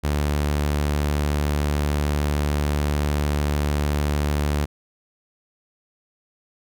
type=tone; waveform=sawtooth; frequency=73.42 Hz; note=D2; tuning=in tune; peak=-16 dBFS; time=0.03-4.66 s; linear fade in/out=20 ms; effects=none